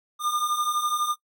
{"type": "beating tone pair", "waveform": "square", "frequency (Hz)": [1200, 1212], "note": ["D6", "D#6"], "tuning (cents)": [37, -46], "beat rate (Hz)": 12, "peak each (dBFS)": [-30, -26], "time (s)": [0.19, 1.16], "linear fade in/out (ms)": 50, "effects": ["noise-tail reverb RT60 0.1 s tail -19 dB re dry"]}